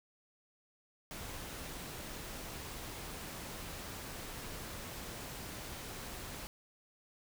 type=noise; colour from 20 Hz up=pink; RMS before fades=-45 dBFS; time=1.11-6.47 s; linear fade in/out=0 ms; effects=none